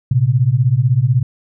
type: beating tone pair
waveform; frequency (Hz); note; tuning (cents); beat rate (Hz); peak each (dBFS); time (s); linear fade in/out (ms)
sine; 116.2 / 132.2; A#2 / C3; -5 / +18; 16; -14 / -13; 0.11-1.23; 5
effects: none